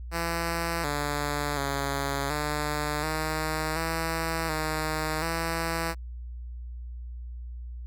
5% pulse tone with pitch steps, 167.9 / 145.8 / 139.5 / 149.2 / 156.5 / 163.5 / 155.9 / 165.3 Hz, E3 / D3 / C#3 / D3 / D#3 / E3 / D#3 / E3, +32 / -12 / +11 / +28 / +10 / -14 / +4 / +5 cents, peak -16 dBFS, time 0.11-5.95 s, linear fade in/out 50 ms, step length 730 ms, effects added 60 Hz sine -35 dBFS peak until 7.86 s + MP3 96 kbps

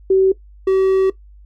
sine / triangle tone pair in turn, 381.8 / 381.8 Hz, G4 / G4, -46 / -46 cents, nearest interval unison, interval 0 cents, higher neither, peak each -9 dBFS, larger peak neither, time 0.1-0.32 / 0.67-1.1 s, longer second, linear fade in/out 5 ms, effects noise-tail reverb RT60 0.1 s tail -17 dB re dry + added 50 Hz sine -40 dBFS peak until 1.45 s

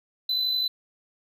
triangle tone with amplitude modulation, 4015 Hz, B7, 28 cents sharp, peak -20 dBFS, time 0.29-0.68 s, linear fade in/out 5 ms, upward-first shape sine, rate 51.7 Hz, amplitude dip 40%, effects none

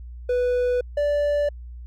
triangle tone pair in turn, 493.9 / 583 Hz, B4 / D5, 0 / -13 cents, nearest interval minor third, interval 287 cents, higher second, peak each -17 dBFS, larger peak neither, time 0.29-0.81 / 0.97-1.49 s, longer neither, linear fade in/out 5 ms, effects added 60 Hz sine -35 dBFS peak until 1.86 s

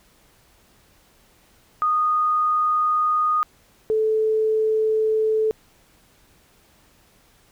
sine tone pair in turn, 1235 / 436.6 Hz, D#6 / A4, -13 / -13 cents, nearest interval octave + tritone, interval 1800 cents, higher first, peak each -17 dBFS, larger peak neither, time 1.82-3.43 / 3.9-5.51 s, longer neither, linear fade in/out 0 ms, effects pink hiss -57 dBFS RMS until 7.51 s

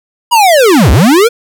square linear two-way sweep, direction down then up, 987.8 to 55 to 491.6 Hz, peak -4 dBFS, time 0.31-1.29 s, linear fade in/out 20 ms, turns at 0.91 s, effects none

